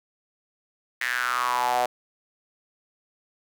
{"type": "tone with high-pass filter sweep", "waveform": "sawtooth", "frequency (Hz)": 123.6, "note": "B2", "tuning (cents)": 2, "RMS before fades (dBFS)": -25, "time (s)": [1.01, 1.86], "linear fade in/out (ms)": 5, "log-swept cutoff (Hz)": [1900, 670], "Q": 6.1, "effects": []}